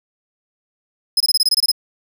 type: tone bursts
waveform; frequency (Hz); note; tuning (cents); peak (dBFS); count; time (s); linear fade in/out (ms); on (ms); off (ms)
40% pulse; 5090; D#8; +39; -11; 10; 1.17-1.717; 5; 34; 23
effects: 8-bit